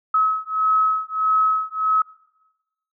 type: beating tone pair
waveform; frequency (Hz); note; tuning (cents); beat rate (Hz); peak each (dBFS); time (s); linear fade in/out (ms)
sine; 1283 / 1284.6; E6 / E6; -47 / -45; 1.6; -20; 0.14-2.02; 5
effects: noise-tail reverb RT60 1.0 s tail -21 dB re dry